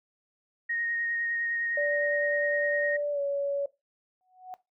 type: tone with vibrato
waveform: sine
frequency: 1864.7 Hz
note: A#6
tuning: in tune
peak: -28 dBFS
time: 0.69-2.97 s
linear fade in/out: 10 ms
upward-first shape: sine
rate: 9.8 Hz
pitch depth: 11 cents each way
type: tone with pitch glide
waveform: sine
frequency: 583 to 563.5 Hz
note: D5 to C#5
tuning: -13 to +28 cents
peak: -26 dBFS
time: 1.77-3.66 s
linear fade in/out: 5 ms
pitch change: -59 cents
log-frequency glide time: 3.12-3.2 s
type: tone with exponential growth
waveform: sine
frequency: 740 Hz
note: F#5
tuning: in tune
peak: -34 dBFS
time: 4.21-4.54 s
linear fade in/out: 0 ms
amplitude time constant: 71 ms
effects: noise-tail reverb RT60 0.2 s tail -17 dB re dry

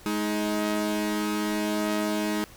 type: tone pair together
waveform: sawtooth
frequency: 210.8 / 315.8 Hz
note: G#3 / D#4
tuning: +26 / +26 cents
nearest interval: perfect fifth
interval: 700 cents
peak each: -24 dBFS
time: 0.06-2.44 s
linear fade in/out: 0 ms
effects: pink hiss -50 dBFS RMS until 2.56 s

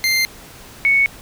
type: tone pair in turn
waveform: 25% pulse / sine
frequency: 2093 / 2217 Hz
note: C7 / C#7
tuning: 0 / 0 cents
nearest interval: minor second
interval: 100 cents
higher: second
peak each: -11 dBFS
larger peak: neither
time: 0.04-0.25 / 0.85-1.06 s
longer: neither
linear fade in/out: 0 ms
effects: pink hiss -40 dBFS RMS until 1.21 s

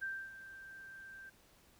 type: tone with ADSR envelope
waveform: sine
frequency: 1571 Hz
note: G6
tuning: 3 cents sharp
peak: -36 dBFS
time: 0.01-1.3 s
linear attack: 21 ms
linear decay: 270 ms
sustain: -13 dB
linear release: 11 ms
effects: pink hiss -66 dBFS RMS until 1.79 s

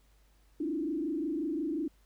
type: tone with frequency modulation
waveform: sine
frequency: 311.1 Hz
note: D#4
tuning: in tune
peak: -30 dBFS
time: 0.6-1.88 s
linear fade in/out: 5 ms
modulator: 25.6 Hz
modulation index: 1.3
effects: added 50 Hz sine -62 dBFS peak until 2.05 s + pink hiss -70 dBFS RMS until 2.05 s

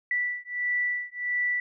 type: beating tone pair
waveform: sine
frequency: 1965 / 1966.5 Hz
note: B6 / B6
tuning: -9 / -8 cents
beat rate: 1.5 Hz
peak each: -29 dBFS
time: 0.11-1.6 s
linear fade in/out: 2 ms
effects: none

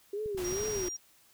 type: tone with vibrato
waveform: sine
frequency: 392 Hz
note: G4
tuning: in tune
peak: -32 dBFS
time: 0.13-0.89 s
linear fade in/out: 5 ms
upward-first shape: sine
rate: 2.3 Hz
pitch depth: 170 cents each way
type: click train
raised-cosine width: 5 ms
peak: -34 dBFS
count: 5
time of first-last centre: 0.26-0.614 s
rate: 11.3 Hz
type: noise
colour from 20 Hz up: pink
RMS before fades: -41 dBFS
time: 0.37-0.89 s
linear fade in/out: 10 ms
type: tone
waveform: sine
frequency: 5700 Hz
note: F8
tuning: 34 cents sharp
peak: -36 dBFS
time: 0.44-0.97 s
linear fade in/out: 10 ms
effects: white hiss -63 dBFS RMS until 1.33 s

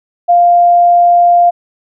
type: tone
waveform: sine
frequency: 698.5 Hz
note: F5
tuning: in tune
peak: -4 dBFS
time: 0.28-1.51 s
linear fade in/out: 20 ms
effects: none

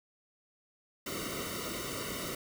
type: noise with comb filter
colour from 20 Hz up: pink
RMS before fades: -38 dBFS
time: 1.06-2.35 s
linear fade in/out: 5 ms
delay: 1.2 ms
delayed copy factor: -0.95
effects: none

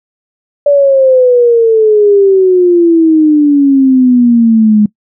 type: exponential sweep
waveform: sine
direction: down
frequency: 580 to 207.6 Hz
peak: -3 dBFS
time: 0.66-4.86 s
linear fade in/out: 5 ms
effects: noise-tail reverb RT60 0.1 s tail -22 dB re dry

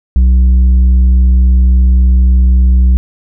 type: tone with tanh clipping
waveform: sine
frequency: 62.6 Hz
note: B1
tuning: 24 cents sharp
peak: -5 dBFS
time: 0.16-2.97 s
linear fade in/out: 0 ms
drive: 5 dB
effects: none

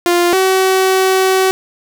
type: tone pair in turn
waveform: sawtooth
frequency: 349.2 / 378.4 Hz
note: F4 / F#4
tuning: 0 / +39 cents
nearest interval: minor second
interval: 139 cents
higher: second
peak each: -6 dBFS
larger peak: neither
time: 0.06-0.33 / 0.33-1.51 s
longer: second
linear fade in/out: 0 ms
effects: none

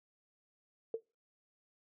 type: tone with exponential decay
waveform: sine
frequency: 453.1 Hz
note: A#4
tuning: 49 cents flat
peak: -29 dBFS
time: 0.94-1.02 s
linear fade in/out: 2 ms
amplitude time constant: 16 ms
effects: noise-tail reverb RT60 0.3 s tail -25 dB re dry

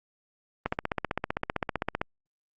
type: click train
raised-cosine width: 0.5 ms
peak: -12 dBFS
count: 22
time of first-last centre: 0.66-2.015 s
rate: 15.5 Hz
effects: Opus 32 kbps

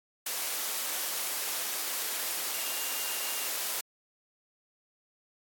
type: tone in noise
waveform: sine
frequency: 2794 Hz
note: F7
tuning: in tune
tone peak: -43 dBFS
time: 2.54-3.48 s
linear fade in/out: 5 ms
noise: white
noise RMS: -33 dBFS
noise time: 0.26-3.81 s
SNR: -13 dB
effects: high-pass 400 Hz 12 dB/octave + AAC 64 kbps

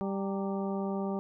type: harmonic tone with a mistuned harmonic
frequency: 196 Hz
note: G3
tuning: in tune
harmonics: 1 / 2 / 3 / 4 / 5 / 6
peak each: -32 / -36 / -40 / -41 / -45 / -46 dBFS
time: 0.01-1.19 s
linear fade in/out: 0 ms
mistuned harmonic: 5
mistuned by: -100 cents
effects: none

